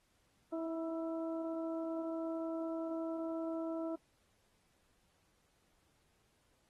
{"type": "harmonic tone with a mistuned harmonic", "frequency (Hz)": 326.3, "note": "E4", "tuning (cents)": -18, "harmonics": [1, 2, 3, 4], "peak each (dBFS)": [-38, -41, -53, -52], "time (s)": [0.52, 3.96], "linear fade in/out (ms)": 10, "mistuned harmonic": 4, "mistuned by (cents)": 28, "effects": ["pink hiss -75 dBFS RMS until 6.69 s", "AAC 32 kbps"]}